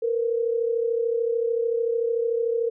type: tone pair together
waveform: sine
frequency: 459.5 / 493 Hz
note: A#4 / B4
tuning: -25 / -3 cents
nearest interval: minor second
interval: 122 cents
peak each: -22 / -28 dBFS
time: 0.02-2.7 s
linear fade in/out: 10 ms
effects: none